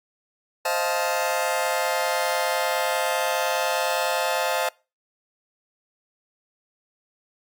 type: chord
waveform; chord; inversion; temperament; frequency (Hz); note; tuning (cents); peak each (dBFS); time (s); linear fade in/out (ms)
sawtooth; F dominant seventh; second; just; 523.8 / 628.6 / 698.5 / 873.1; C5 / Eb5 / F5 / A5; +2 / +18 / 0 / -14; -24; 0.65-4.69; 5
effects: noise-tail reverb RT60 0.3 s tail -24 dB re dry + Opus 48 kbps